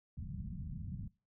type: low-pass noise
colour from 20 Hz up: white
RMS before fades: -43 dBFS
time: 0.17-1.08 s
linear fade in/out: 5 ms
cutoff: 200 Hz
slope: 48 dB/octave
effects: noise-tail reverb RT60 0.3 s tail -21 dB re dry